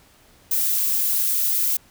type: noise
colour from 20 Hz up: violet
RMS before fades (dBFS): -21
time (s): 0.51-1.77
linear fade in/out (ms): 5
effects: pink hiss -54 dBFS RMS until 1.9 s